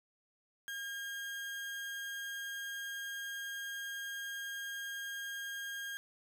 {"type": "tone", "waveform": "35% pulse", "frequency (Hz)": 1618, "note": "G#6", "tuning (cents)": -46, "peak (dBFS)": -38, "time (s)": [0.68, 5.97], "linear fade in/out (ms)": 0, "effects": []}